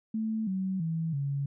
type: tone with pitch steps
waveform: sine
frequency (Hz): 220 / 189.32 / 162.92 / 140.2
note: A3 / F#3 / E3 / C#3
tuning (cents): 0 / +40 / -20 / +20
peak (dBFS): -28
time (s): 0.14-1.46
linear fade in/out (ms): 5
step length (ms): 330
effects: none